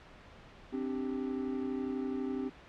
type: chord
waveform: triangle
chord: C suspended second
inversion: none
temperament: equal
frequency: 261.6 / 293.7 / 392 Hz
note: C4 / D4 / G4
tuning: 0 / 0 / 0 cents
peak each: -33 / -38 / -37 dBFS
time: 0.72-2.5 s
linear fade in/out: 20 ms
effects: pink hiss -54 dBFS RMS until 2.68 s + low-pass 3000 Hz 12 dB/octave